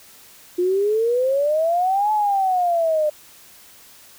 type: exponential two-way sweep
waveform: sine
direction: up then down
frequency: 350.2 to 862 to 597 Hz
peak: -16 dBFS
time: 0.58-3.1 s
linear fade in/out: 10 ms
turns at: 2.12 s
effects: white hiss -47 dBFS RMS until 4.18 s

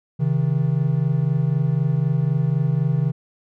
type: tone pair together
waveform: triangle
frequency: 134.5 / 158.45 Hz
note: C3 / D#3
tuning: +48 / +32 cents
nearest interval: minor third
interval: 284 cents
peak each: -18 dBFS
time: 0.19-3.12 s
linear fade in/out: 20 ms
effects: none

